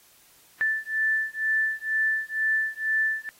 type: beating tone pair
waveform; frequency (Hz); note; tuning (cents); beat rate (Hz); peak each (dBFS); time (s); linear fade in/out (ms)
sine; 1760 / 1762.1; A6 / A6; 0 / +2; 2.1; -26; 0.61-3.29; 0
effects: white hiss -57 dBFS RMS until 3.39 s + AAC 48 kbps